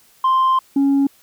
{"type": "tone pair in turn", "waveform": "sine", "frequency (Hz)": [1046.5, 277.2], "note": ["C6", "C#4"], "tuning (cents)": [0, 0], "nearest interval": "octave + major seventh", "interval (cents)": 2300, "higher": "first", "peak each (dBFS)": -10, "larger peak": "neither", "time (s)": [[0.24, 0.59], [0.76, 1.07]], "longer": "first", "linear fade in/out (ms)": 5, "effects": ["tanh soft clip ceiling -11 dBFS", "white hiss -53 dBFS RMS until 1.22 s"]}